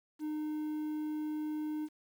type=tone with quantisation; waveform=triangle; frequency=305.5 Hz; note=D#4; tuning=32 cents flat; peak=-32 dBFS; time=0.19-1.89 s; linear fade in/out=50 ms; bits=10; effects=none